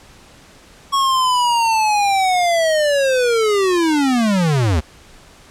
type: linear sweep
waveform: square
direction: down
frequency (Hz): 1108.7 to 71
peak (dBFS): -14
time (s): 0.92-4.81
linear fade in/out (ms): 20
effects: pink hiss -45 dBFS RMS until 5.5 s + low-pass 9000 Hz 12 dB/octave